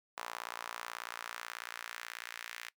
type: tone with high-pass filter sweep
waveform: sawtooth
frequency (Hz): 58.27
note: A#1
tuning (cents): 0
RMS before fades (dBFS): -45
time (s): 0.17-2.7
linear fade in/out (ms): 5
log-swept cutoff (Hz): 970 to 1900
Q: 1.7
effects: noise-tail reverb RT60 0.1 s tail -21 dB re dry